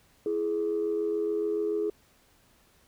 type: tone pair together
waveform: sine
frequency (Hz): 332.9 / 419.9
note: E4 / G#4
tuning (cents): +17 / +19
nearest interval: major third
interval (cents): 402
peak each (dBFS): -31 / -26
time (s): 0.26-1.9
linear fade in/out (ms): 2
effects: tanh soft clip ceiling -20 dBFS + pink hiss -63 dBFS RMS until 2.87 s